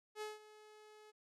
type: tone with ADSR envelope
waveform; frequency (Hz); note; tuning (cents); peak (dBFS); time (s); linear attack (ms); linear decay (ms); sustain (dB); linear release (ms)
sawtooth; 426.3; G#4; +45; -37; 0.15-1.12; 66; 170; -17; 24
effects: low-pass 10000 Hz 12 dB/octave